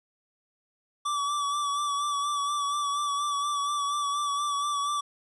square tone with vibrato, 1154 Hz, D6, 31 cents flat, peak -27 dBFS, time 1.05-5.01 s, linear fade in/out 10 ms, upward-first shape sine, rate 4.2 Hz, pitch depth 35 cents each way, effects resampled to 24000 Hz

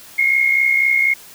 sine tone pair together, 2148 / 2212 Hz, C7 / C#7, +45 / -4 cents, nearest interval minor second, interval 51 cents, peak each -13 / -20 dBFS, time 0.18-1.14 s, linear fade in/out 10 ms, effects white hiss -41 dBFS RMS until 1.34 s

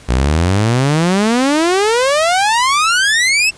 sawtooth exponential sweep, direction up, 58.27 to 2700 Hz, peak -7 dBFS, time 0.08-3.51 s, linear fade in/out 20 ms, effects pink hiss -41 dBFS RMS until 3.57 s + resampled to 22050 Hz

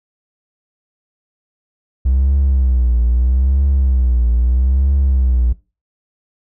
triangle tone with vibrato, 63.7 Hz, C2, 46 cents flat, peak -8 dBFS, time 2.05-5.53 s, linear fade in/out 10 ms, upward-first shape triangle, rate 0.78 Hz, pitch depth 160 cents each way, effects noise-tail reverb RT60 0.3 s tail -22 dB re dry + tanh soft clip ceiling -5 dBFS

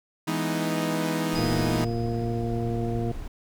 sawtooth chord, E major seventh, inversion none, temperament equal, 164.81 / 207.7 / 246.9 / 311.1 Hz, E3 / G#3 / B3 / D#4, 0 / 0 / 0 / 0 cents, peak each -25 / -29 / -29 / -25 dBFS, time 0.27-1.85 s, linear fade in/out 10 ms
brown noise, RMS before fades -36 dBFS, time 1.33-3.28 s, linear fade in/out 5 ms
sine tone with exponential decay, 4978 Hz, D#8, in tune, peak -33 dBFS, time 1.35-2.83 s, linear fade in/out 5 ms, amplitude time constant 320 ms
harmonic tone, 116.54 Hz, A#2, in tune, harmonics 1 / 2 / 3 / 4 / 6, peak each -28 / -31 / -33 / -34 / -36 dBFS, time 1.38-3.12 s, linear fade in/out 5 ms
effects none

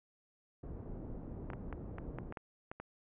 pink low-pass noise, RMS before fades -45 dBFS, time 0.63-2.32 s, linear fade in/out 5 ms, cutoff 420 Hz, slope 12 dB/octave
clicks, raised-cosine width 0.5 ms, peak -27 dBFS, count 9, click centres 1.502 / 1.534 / 1.727 / 1.984 / 2.186 / 2.324 / 2.372 / 2.715 / 2.8 s
effects low-pass 2000 Hz 12 dB/octave

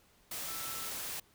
sine tone in noise, 1327 Hz, E6, 11 cents sharp, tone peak -47 dBFS, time 0.48-0.89 s, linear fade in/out 5 ms, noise white, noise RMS -40 dBFS, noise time 0.31-1.2 s, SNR -10 dB, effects pink hiss -66 dBFS RMS until 1.34 s

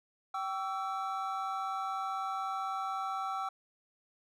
triangle tone cluster, 774 / 1136 / 1328 Hz, G5 / C#6 / E6, -22 / +42 / +12 cents, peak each -35 / -39 / -35 dBFS, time 0.34-3.49 s, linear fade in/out 5 ms, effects none

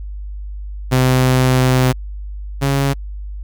sawtooth tone pair in turn, 128.5 / 138.26 Hz, C3 / C#3, -31 / -4 cents, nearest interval minor second, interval 127 cents, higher second, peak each -7 / -10 dBFS, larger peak first, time 0.91-1.93 / 2.61-2.94 s, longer first, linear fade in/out 20 ms, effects added 50 Hz sine -25 dBFS peak until 3.43 s

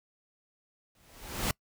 pink noise with exponential growth, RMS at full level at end -27 dBFS, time 0.95-1.51 s, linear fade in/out 2 ms, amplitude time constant 120 ms, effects noise-tail reverb RT60 0.1 s tail -26 dB re dry

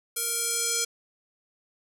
square tone with band-pass filter sweep, 466.2 Hz, A#4, in tune, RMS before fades -28 dBFS, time 0.16-0.85 s, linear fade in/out 10 ms, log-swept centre 11000 to 7000 Hz, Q 1.7, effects none

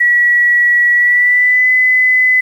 sine tone with pitch glide, 1932 to 2014 Hz, B6 to B6, -39 to +33 cents, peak -7 dBFS, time 0-2.41 s, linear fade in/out 10 ms, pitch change +72 cents, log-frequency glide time 0.93-1.7 s, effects 7-bit

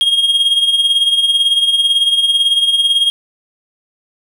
triangle tone with tremolo, 3252 Hz, G#7, 37 cents flat, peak -6 dBFS, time 0.01-3.1 s, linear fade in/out 0 ms, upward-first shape sine, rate 18 Hz, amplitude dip 60%, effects none

